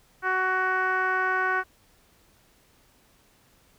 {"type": "tone with low-pass filter", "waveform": "10% pulse", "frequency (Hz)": 373.2, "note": "F#4", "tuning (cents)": 15, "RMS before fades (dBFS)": -25, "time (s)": [0.22, 1.64], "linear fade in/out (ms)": 50, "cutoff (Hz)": 1500, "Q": 3.2, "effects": ["pink hiss -61 dBFS RMS until 3.78 s"]}